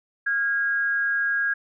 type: tone pair together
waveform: sine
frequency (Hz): 1405.7 / 1637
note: F6 / G#6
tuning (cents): +11 / -25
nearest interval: minor third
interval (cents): 264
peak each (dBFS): -31 / -21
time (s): 0.26-1.54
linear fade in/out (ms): 10
effects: none